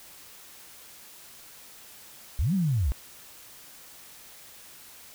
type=linear two-way sweep; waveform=sine; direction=up then down; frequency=48.74 to 202 to 52.3 Hz; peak=-22 dBFS; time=2.39-2.92 s; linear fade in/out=0 ms; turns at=2.54 s; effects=white hiss -49 dBFS RMS until 5.14 s

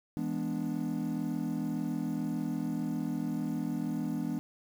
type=chord; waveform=triangle; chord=E dominant seventh; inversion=none; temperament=equal with one note detuned; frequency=164.81 / 206.7 / 246.9 / 293.7 Hz; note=E3 / G#3 / B3 / D4; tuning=0 / -8 / 0 / 0 cents; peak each=-35 / -35 / -33 / -34 dBFS; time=0.17-4.39 s; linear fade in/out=0 ms; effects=tanh soft clip ceiling -19 dBFS + 9-bit

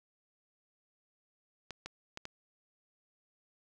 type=clicks; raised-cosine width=0.2 ms; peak=-24 dBFS; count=4; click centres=1.707 / 1.86 / 2.174 / 2.254 s; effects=none

